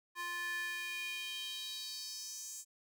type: tone with high-pass filter sweep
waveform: square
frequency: 349.2 Hz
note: F4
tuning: in tune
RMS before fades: -42 dBFS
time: 0.15-2.65 s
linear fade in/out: 50 ms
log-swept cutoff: 1300 to 7300 Hz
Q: 3.9
effects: none